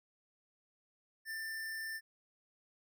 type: tone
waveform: square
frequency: 1783 Hz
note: A6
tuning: 22 cents sharp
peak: -40 dBFS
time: 1.25-2.01 s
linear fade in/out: 50 ms
effects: none